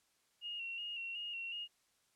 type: tone with vibrato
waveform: sine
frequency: 2794 Hz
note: F7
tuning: in tune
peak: -40 dBFS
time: 0.41-1.68 s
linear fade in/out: 50 ms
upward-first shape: square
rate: 2.7 Hz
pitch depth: 38 cents each way
effects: white hiss -75 dBFS RMS until 2.15 s + low-pass 10000 Hz 12 dB/octave